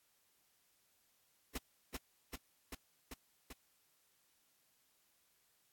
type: noise with echo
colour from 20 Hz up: pink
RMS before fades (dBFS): -40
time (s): 1.55-1.58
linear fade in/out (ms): 5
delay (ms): 390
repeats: 5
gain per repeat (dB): -2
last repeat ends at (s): 3.53
effects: white hiss -75 dBFS RMS until 5.72 s + AAC 64 kbps